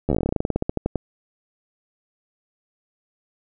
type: slowing click train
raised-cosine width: 2 ms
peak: -8 dBFS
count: 22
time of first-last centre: 0.09-0.957 s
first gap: 12 ms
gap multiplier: 1.11
effects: none